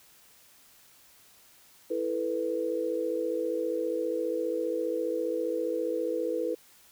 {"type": "chord", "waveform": "sine", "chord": "E suspended fourth", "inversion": "none", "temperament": "just", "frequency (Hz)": [329.6, 439.5, 494.4], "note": ["E4", "A4", "B4"], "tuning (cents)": [0, -2, 2], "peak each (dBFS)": [-33, -33, -30], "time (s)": [1.9, 6.55], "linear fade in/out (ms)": 10, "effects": ["white hiss -58 dBFS RMS until 6.91 s"]}